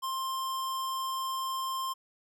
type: tone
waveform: square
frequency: 1054 Hz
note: C6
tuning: 12 cents sharp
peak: -32 dBFS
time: 0.02-1.94 s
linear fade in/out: 20 ms
effects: none